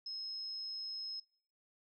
sine tone, 5160 Hz, E8, 38 cents flat, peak -40 dBFS, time 0.06-1.2 s, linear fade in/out 5 ms, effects noise-tail reverb RT60 0.6 s tail -25 dB re dry

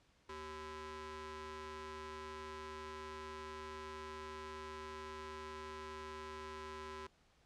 sawtooth ring-modulated tone, 311.1 Hz, D#4, in tune, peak -39 dBFS, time 0.29-7.07 s, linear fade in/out 5 ms, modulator 697 Hz, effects pink hiss -71 dBFS RMS until 7.45 s + low-pass 6000 Hz 12 dB/octave

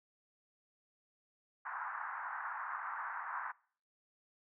pink band-pass noise, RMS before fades -42 dBFS, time 1.65-3.52 s, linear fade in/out 10 ms, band 870 to 1700 Hz, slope 48 dB/octave, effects noise-tail reverb RT60 0.5 s tail -23 dB re dry

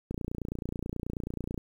click train, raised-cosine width 3 ms, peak -21 dBFS, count 44, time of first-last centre 0.11-1.578 s, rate 29.3 Hz, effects 9-bit

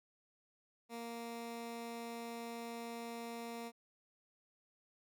15% pulse tone, 233.1 Hz, A#3, in tune, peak -37 dBFS, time 0.89-3.72 s, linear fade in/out 50 ms, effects none

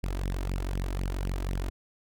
sawtooth tone with flanger, 46.25 Hz, F#1, in tune, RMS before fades -31 dBFS, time 0.03-1.7 s, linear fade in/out 10 ms, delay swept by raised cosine 0.35 to 3.25 ms, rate 4 Hz, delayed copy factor +0.75, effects none

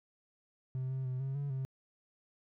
triangle tone with pitch steps, 129.8 / 132 / 128.1 / 134.6 / 141.9 / 132.6 Hz, C3 / C3 / C3 / C3 / C#3 / C3, -13 / +16 / -36 / +49 / +41 / +23 cents, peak -31 dBFS, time 0.75-1.65 s, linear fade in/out 0 ms, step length 150 ms, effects tanh soft clip ceiling -28 dBFS

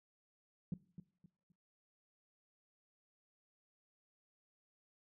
sine tone with echo, 174.3 Hz, F3, 3 cents flat, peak -34 dBFS, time 0.72-0.74 s, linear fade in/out 2 ms, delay 260 ms, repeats 3, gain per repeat -11 dB, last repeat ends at 1.52 s, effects noise-tail reverb RT60 0.5 s tail -20 dB re dry + tanh soft clip ceiling -32 dBFS

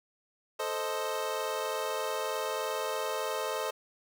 25% pulse chord, A diminished, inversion none, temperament equal, 440 / 523.3 / 622.3 Hz, A4 / C5 / Eb5, 0 / 0 / 0 cents, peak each -32 dBFS, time 0.59-3.71 s, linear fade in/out 10 ms, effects none

